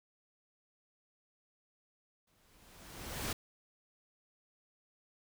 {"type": "noise with exponential growth", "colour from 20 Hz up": "pink", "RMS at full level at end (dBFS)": -35, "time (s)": [2.27, 3.33], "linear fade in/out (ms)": 5, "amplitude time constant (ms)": 230, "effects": []}